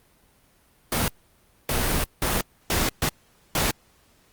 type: noise bursts at uneven times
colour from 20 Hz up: pink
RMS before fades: -23 dBFS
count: 6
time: 0.92-1.08 / 1.69-2.04 / 2.22-2.41 / 2.7-2.89 / 3.02-3.09 / 3.55-3.71 s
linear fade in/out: 2 ms
effects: pink hiss -60 dBFS RMS until 4.32 s + Opus 32 kbps